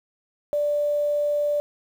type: tone with quantisation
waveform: sine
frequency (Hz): 587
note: D5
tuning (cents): -1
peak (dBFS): -20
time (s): 0.53-1.6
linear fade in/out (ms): 0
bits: 8
effects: none